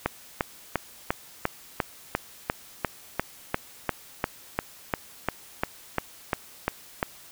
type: click train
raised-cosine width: 0.5 ms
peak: -8 dBFS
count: 21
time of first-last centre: 0.06-7.029 s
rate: 2.87 Hz
effects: white hiss -49 dBFS RMS until 7.31 s